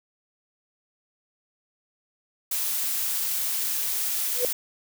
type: noise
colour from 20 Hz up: blue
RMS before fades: -27 dBFS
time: 2.51-4.53 s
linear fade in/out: 5 ms
type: tone with exponential growth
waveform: sine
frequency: 494.6 Hz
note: B4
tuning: 3 cents sharp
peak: -18 dBFS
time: 4.33-4.45 s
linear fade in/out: 1 ms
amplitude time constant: 26 ms
effects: none